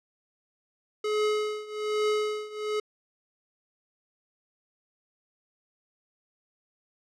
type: tone with tremolo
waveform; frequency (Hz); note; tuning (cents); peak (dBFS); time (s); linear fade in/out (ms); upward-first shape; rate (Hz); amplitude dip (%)
square; 424.5; G#4; +38; -23; 1.04-2.8; 5; triangle; 1.2; 90
effects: low-pass 6000 Hz 12 dB/octave